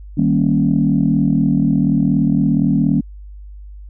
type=chord; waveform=sine; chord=Eb dominant seventh; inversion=none; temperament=equal; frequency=155.56 / 196 / 233.1 / 277.2 Hz; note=Eb3 / G3 / Bb3 / Db4; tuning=0 / 0 / 0 / 0 cents; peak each=-17 dBFS; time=0.17-3.01 s; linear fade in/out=10 ms; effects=tanh soft clip ceiling -3 dBFS + added 50 Hz sine -32 dBFS peak until 3.89 s